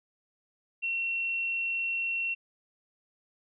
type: tone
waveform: sine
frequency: 2722 Hz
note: F7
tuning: 45 cents flat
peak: -28 dBFS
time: 0.82-2.35 s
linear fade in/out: 20 ms
effects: none